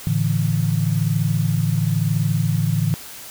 sine chord, A suspended fourth, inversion none, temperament equal with one note detuned, 110 / 143.81 / 164.81 Hz, A2 / D3 / E3, 0 / -36 / 0 cents, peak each -21 dBFS, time 0.07-2.94 s, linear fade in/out 0 ms, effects white hiss -37 dBFS RMS until 3.3 s

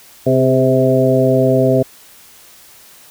harmonic tone with a mistuned harmonic, 130 Hz, C3, 11 cents flat, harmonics 1 / 2 / 3 / 4 / 5, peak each -16 / -16 / -16 / -16 / -16 dBFS, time 0.26-1.83 s, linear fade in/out 10 ms, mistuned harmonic 3, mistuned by +43 cents, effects white hiss -43 dBFS RMS until 3.1 s

